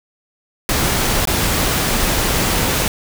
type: noise with dropouts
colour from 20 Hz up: pink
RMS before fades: -17 dBFS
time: 0.69-2.88 s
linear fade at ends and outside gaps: 1 ms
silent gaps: 1.254-1.273 s
effects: none